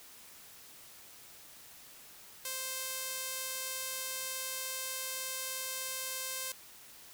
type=tone with band-pass filter; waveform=sawtooth; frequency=523.3 Hz; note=C5; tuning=in tune; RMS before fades=-39 dBFS; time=2.45-6.52 s; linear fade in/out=2 ms; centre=12000 Hz; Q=0.63; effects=white hiss -54 dBFS RMS until 7.13 s